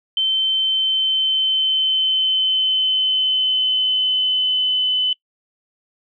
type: tone with pitch glide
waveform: sine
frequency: 3091 to 3019 Hz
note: G7 to F#7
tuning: -25 to +34 cents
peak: -15 dBFS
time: 0.17-5.13 s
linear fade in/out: 2 ms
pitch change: -41 cents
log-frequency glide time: 0.49-5 s
effects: noise-tail reverb RT60 0.1 s tail -24 dB re dry